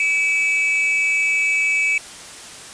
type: tone pair together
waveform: triangle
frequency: 2292 / 2593 Hz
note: D7 / E7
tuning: -43 / -29 cents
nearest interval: major second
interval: 214 cents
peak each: -16 / -19 dBFS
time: 0-1.98 s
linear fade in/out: 2 ms
effects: white hiss -37 dBFS RMS until 2.73 s + resampled to 22050 Hz